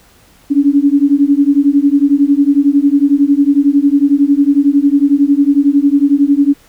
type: beating tone pair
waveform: sine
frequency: 278 / 289 Hz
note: C#4 / D4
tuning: +5 / -28 cents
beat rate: 11 Hz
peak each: -10 dBFS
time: 0.5-6.54 s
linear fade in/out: 20 ms
effects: pink hiss -47 dBFS RMS until 6.68 s